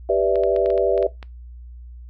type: chord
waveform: sine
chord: E minor seventh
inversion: first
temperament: equal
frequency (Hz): 392 / 493.9 / 587.3 / 659.3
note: G4 / B4 / D5 / E5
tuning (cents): 0 / 0 / 0 / 0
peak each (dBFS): -21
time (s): 0.09-1.07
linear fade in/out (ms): 5
type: clicks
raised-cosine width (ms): 0.3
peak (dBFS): -21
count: 9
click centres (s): 0.357 / 0.436 / 0.563 / 0.66 / 0.703 / 0.778 / 0.978 / 1.027 / 1.228
effects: noise-tail reverb RT60 0.2 s tail -20 dB re dry + added 60 Hz sine -36 dBFS peak until 2.09 s